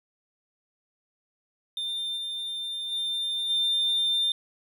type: tone with level steps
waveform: triangle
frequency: 3598 Hz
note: A7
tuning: 38 cents sharp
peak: -27 / -29 / -25 / -20 dBFS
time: 1.77-4.32 s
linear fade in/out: 2 ms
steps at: 2.16 / 2.91 / 3.49 s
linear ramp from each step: 20 ms
effects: tanh soft clip ceiling -17 dBFS